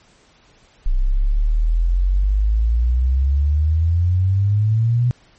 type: exponential sweep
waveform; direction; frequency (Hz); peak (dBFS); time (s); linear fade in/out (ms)
sine; up; 30.87 to 124.3; -13; 0.86-5.11; 0
effects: pink hiss -53 dBFS RMS until 5.38 s + MP3 32 kbps